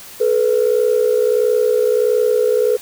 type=tone pair together; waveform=sine; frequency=430.8 / 492.3 Hz; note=A4 / B4; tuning=-37 / -6 cents; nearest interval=major second; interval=231 cents; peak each=-14 dBFS; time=0.2-2.77 s; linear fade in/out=10 ms; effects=tanh soft clip ceiling -6 dBFS + white hiss -37 dBFS RMS until 2.81 s